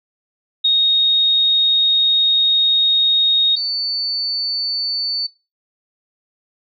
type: tone pair in turn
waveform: sine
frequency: 3729 / 4500 Hz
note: A#7 / C#8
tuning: 0 / +25 cents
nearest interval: minor third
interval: 325 cents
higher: second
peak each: -11 / -18 dBFS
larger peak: first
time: 0.64-3.56 / 3.56-5.27 s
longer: first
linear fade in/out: 10 ms
effects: noise-tail reverb RT60 0.3 s tail -23 dB re dry